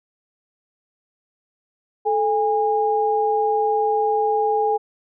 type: tone pair together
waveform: sine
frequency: 435.7 / 816.8 Hz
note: A4 / G#5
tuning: -17 / -29 cents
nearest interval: major seventh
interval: 1088 cents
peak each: -20 / -19 dBFS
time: 2.05-4.78 s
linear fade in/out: 20 ms
effects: none